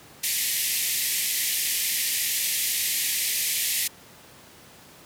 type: band-pass noise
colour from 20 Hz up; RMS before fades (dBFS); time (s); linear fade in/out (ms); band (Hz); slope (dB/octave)
white; -26; 0.23-3.88; 10; 1800 to 15000; 96
effects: pink hiss -49 dBFS RMS until 5.05 s + high-pass 100 Hz 12 dB/octave